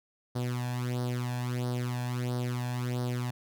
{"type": "tone with flanger", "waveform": "sawtooth", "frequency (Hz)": 123.47, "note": "B2", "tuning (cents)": 0, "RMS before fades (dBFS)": -32, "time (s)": [0.35, 3.31], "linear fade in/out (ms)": 10, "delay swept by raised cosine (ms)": [0.2, 1.2], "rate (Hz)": 1.5, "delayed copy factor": 0.75, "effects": []}